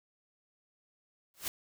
white noise with exponential growth, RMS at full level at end -31 dBFS, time 1.34-1.48 s, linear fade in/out 1 ms, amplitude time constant 29 ms, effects none

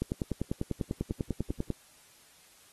click train, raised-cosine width 3 ms, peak -17 dBFS, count 18, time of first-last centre 0.02-1.703 s, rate 10.1 Hz, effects white hiss -59 dBFS RMS until 2.72 s + AAC 32 kbps

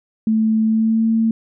sine tone with pitch glide, 220 to 224.8 Hz, A3 to A3, 0 to +37 cents, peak -13 dBFS, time 0.27-1.31 s, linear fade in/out 2 ms, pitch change +37 cents, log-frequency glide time 0.65-1.06 s, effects none

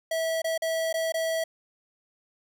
square tone with dropouts, 651 Hz, E5, 22 cents flat, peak -26 dBFS, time 0.11-1.44 s, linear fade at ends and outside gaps 5 ms, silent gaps 0.419-0.443 / 0.578-0.62 / 0.928-0.94 / 1.122-1.141 s, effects none

